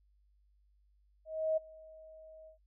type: tone with ADSR envelope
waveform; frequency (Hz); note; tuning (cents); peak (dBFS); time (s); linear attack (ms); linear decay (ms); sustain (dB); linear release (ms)
sine; 633; D#5; +30; -27; 1.25-2.58; 320; 13; -24; 110
effects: noise-tail reverb RT60 0.1 s tail -22 dB re dry + added 50 Hz sine -66 dBFS peak until 2.66 s